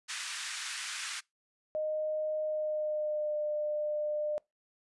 pink band-pass noise, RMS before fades -39 dBFS, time 0.08-1.21 s, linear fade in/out 20 ms, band 1400 to 9800 Hz, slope 24 dB/octave
sine tone with pitch glide, 617 to 600.8 Hz, D#5 to D5, -15 to +39 cents, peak -30 dBFS, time 1.75-4.38 s, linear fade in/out 0 ms, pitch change -46 cents, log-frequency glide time 2.43-3.39 s
effects noise-tail reverb RT60 0.2 s tail -25 dB re dry + resampled to 24000 Hz

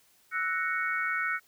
sine chord, F# dominant seventh, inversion third, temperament equal, 1318.5 / 1480 / 1864.7 / 2217 Hz, E6 / F#6 / A#6 / C#7, 0 / 0 / 0 / 0 cents, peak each -34 / -31 / -35 / -33 dBFS, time 0.31-1.4 s, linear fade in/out 50 ms, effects white hiss -64 dBFS RMS until 1.47 s

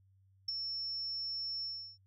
sine tone with ADSR envelope, 5400 Hz, E8, 41 cents sharp, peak -31 dBFS, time 0.48-1.98 s, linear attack 6 ms, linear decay 20 ms, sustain -5 dB, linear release 350 ms, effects added 96 Hz sine -64 dBFS peak until 2.06 s

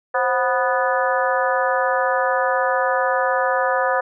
harmonic tone with a mistuned harmonic, 246.9 Hz, B3, in tune, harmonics 2 / 3 / 4 / 5 / 6 / 7, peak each -21 / -23 / -24 / -25 / -26 / -26 dBFS, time 0.14-4.01 s, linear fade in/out 10 ms, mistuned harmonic 2, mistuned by +110 cents, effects none

